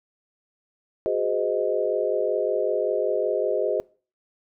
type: chord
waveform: sine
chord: Ab dominant seventh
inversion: third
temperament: equal with one note detuned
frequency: 370 / 415.3 / 513.1 / 622.3 Hz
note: Gb4 / Ab4 / C5 / Eb5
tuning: 0 / 0 / -34 / 0 cents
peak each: -28 / -26 / -27 / -26 dBFS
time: 1.06-3.8 s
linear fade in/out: 0 ms
effects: noise-tail reverb RT60 0.4 s tail -24 dB re dry